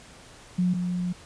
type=tone pair in turn; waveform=sine; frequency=180 / 178.65 Hz; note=F#3 / F3; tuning=-47 / +40 cents; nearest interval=unison; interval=13 cents; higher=first; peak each=-20 / -25 dBFS; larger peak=first; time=0.58-0.74 / 0.74-1.13 s; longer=second; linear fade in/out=10 ms; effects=pink hiss -49 dBFS RMS until 1.25 s + resampled to 22050 Hz